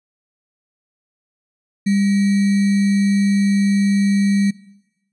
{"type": "tone with sample-and-hold", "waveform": "sine", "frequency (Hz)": 199.4, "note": "G3", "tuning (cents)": 30, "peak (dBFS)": -13, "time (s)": [1.86, 4.51], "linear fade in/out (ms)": 10, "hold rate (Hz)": 2100, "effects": ["noise-tail reverb RT60 1.0 s tail -21 dB re dry", "resampled to 24000 Hz"]}